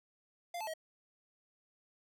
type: tone with pitch steps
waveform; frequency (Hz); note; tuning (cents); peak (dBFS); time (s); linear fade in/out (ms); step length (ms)
square; 696 / 872 / 636; F5 / A5 / D#5; -6 / -16 / +38; -39; 0.54-0.738; 5; 66
effects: none